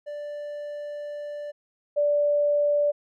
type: tone pair in turn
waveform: triangle / sine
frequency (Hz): 587.3 / 584.3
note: D5 / D5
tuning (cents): 0 / -9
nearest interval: unison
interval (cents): 9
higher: first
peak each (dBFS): -30 / -19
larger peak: second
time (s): 0.06-1.52 / 1.96-2.92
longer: first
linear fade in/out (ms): 20
effects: none